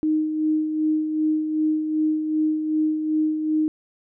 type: tone with tremolo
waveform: sine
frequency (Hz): 310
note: D#4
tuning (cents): -6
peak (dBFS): -17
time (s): 0.03-3.68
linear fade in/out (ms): 0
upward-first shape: sine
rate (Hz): 2.6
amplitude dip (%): 50
effects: none